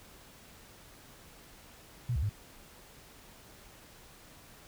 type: tone with pitch steps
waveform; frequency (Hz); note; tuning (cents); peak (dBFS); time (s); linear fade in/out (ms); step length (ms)
sine; 121.4 / 69 / 103; B2 / C#2 / G#2; -29 / -7 / -14; -28; 2.09-2.294; 5; 68
effects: pink hiss -55 dBFS RMS until 4.67 s